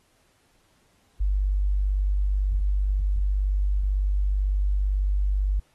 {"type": "tone", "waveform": "sine", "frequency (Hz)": 49, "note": "G1", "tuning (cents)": 0, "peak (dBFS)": -20, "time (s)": [1.2, 5.6], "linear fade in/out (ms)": 10, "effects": ["pink hiss -65 dBFS RMS until 5.74 s", "AAC 32 kbps"]}